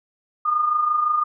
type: tone pair together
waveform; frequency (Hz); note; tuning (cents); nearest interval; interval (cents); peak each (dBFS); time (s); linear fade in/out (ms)
sine; 1195.2 / 1221; D6 / D#6; +30 / -33; unison; 37; -26 / -18; 0.45-1.24; 10
effects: none